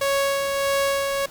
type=tone with tremolo; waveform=sawtooth; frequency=554.4 Hz; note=C#5; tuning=in tune; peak=-15 dBFS; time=0.01-1.26 s; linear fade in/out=5 ms; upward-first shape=sine; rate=1.6 Hz; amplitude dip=35%; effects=pink hiss -44 dBFS RMS until 1.3 s